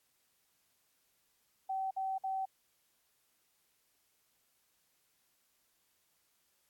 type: tone bursts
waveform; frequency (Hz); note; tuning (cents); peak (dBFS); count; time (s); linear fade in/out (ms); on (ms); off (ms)
sine; 767; G5; -38; -33; 3; 1.69-2.456; 10; 220; 53
effects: white hiss -75 dBFS RMS until 6.69 s + AAC 64 kbps